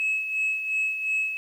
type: tone with tremolo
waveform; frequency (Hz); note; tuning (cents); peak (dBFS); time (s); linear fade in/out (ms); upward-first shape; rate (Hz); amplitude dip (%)
sine; 2580; E7; -38; -20; 0-1.37; 0; sine; 2.8; 60
effects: tanh soft clip ceiling -19 dBFS + 9-bit